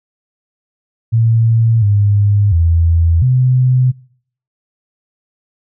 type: tone with pitch steps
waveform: sine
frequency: 114 / 102.3 / 83.4 / 127.5 Hz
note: A#2 / G#2 / E2 / C3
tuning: -38 / -26 / +21 / -44 cents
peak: -8 dBFS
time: 1.12-3.92 s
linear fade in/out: 20 ms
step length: 700 ms
effects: noise-tail reverb RT60 0.6 s tail -24 dB re dry